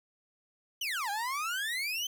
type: exponential two-way sweep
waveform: 30% pulse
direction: down then up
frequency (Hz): 3136 to 787 to 3136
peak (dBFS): -29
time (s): 0.81-2.07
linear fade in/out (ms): 5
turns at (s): 1.1
effects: none